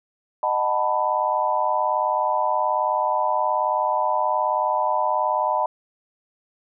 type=chord; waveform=sine; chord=B dominant seventh; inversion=first; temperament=just; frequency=617.4 / 740.8 / 889 / 987.8 Hz; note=D#5 / F#5 / A5 / B5; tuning=-14 / +2 / +18 / 0 cents; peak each=-25 / -27 / -24 / -23 dBFS; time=0.43-5.66 s; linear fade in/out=2 ms; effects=none